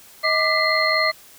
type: tone cluster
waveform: sine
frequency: 632 / 1188 / 1987 / 2071 / 4226 Hz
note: D#5 / D6 / B6 / C7 / C8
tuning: +27 / +20 / +10 / -18 / +16 cents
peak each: -23 dBFS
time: 0.23-1.12 s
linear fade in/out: 20 ms
effects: white hiss -47 dBFS RMS until 1.38 s